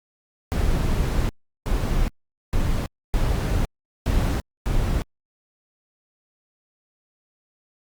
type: noise bursts at uneven times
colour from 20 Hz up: brown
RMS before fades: -21 dBFS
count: 6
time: 0.52-1.29 / 1.66-2.08 / 2.53-2.86 / 3.14-3.65 / 4.06-4.4 / 4.66-5.02 s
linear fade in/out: 0 ms
effects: Opus 48 kbps